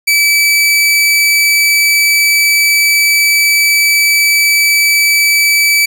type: tone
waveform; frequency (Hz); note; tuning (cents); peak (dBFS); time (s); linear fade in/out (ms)
sawtooth; 2304; D7; -34; -4; 0.07-5.86; 10
effects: none